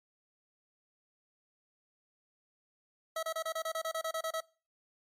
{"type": "tone bursts", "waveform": "25% pulse", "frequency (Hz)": 647, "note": "E5", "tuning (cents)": -32, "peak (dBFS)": -29, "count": 13, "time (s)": [3.16, 4.405], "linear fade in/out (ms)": 5, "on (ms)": 69, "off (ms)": 29, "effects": ["noise-tail reverb RT60 0.4 s tail -24 dB re dry", "MP3 64 kbps"]}